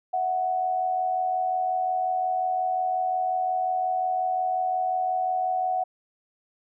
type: tone pair together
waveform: sine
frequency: 654.4 / 740 Hz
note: E5 / F#5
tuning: -13 / 0 cents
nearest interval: major second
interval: 213 cents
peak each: -33 / -23 dBFS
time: 0.13-5.84 s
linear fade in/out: 10 ms
effects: none